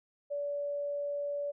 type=tone; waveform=sine; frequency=575 Hz; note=D5; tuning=37 cents flat; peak=-32 dBFS; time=0.3-1.52 s; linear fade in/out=20 ms; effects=none